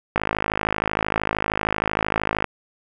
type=click train; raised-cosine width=0.5 ms; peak=-5 dBFS; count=122; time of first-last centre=0.16-2.443 s; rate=53 Hz; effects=none